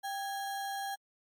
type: tone with sample-and-hold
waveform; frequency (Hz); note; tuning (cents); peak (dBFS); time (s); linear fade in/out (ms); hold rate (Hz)
sine; 789; G5; +11; -34; 0.03-0.96; 20; 2450
effects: MP3 64 kbps